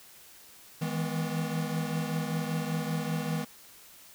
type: chord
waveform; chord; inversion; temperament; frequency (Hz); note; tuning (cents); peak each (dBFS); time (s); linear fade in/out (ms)
square; E major seventh; third; equal with one note detuned; 159.66 / 164.81 / 207.7 / 246.9; D#3 / E3 / G#3 / B3; +45 / 0 / 0 / 0; -33 / -37 / -38 / -38; 0.81-3.45; 10
effects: white hiss -53 dBFS RMS until 4.14 s